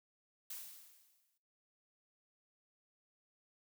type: noise with exponential decay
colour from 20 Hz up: blue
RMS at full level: -44 dBFS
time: 0.5-1.38 s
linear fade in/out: 5 ms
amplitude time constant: 190 ms
effects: noise-tail reverb RT60 0.6 s tail -19 dB re dry